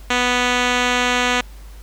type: tone with low-pass filter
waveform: 5% pulse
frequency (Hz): 246.9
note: B3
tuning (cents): 0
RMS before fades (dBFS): -18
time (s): 0.1-1.41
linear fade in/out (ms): 5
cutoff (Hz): 5200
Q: 1.3
effects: added 50 Hz sine -35 dBFS peak until 1.82 s + pink hiss -48 dBFS RMS until 1.82 s